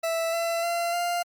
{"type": "tone with pitch steps", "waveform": "40% pulse", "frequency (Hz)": [659.3, 672, 684.9, 698.1], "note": ["E5", "E5", "F5", "F5"], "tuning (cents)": [0, 33, -34, -1], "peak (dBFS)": -24, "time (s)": [0.03, 1.23], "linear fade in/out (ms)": 10, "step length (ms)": 300, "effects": ["Opus 48 kbps"]}